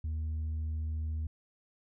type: tone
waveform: sine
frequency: 78.5 Hz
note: D#2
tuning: 16 cents sharp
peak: -29 dBFS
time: 0.04-1.27 s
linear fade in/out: 5 ms
effects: tanh soft clip ceiling -31 dBFS